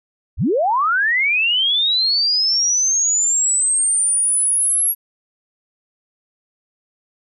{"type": "linear sweep", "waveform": "sine", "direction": "up", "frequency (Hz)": [34, 11400], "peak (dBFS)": -14, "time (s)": [0.37, 4.95], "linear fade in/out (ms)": 50, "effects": []}